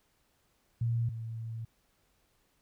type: tone pair in turn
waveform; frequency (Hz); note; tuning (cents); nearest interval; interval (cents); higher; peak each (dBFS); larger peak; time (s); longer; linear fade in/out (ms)
sine; 116.54 / 113.42; A#2 / A#2; 0 / -47; unison; 47; first; -27 / -36; first; 0.81-1.09 / 1.09-1.65; second; 5
effects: pink hiss -72 dBFS RMS until 2.61 s